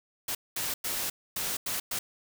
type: noise bursts at uneven times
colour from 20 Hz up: white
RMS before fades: -32 dBFS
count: 6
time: 0.28-0.35 / 0.56-0.74 / 0.84-1.1 / 1.36-1.57 / 1.66-1.8 / 1.91-1.99 s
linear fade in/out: 5 ms
effects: none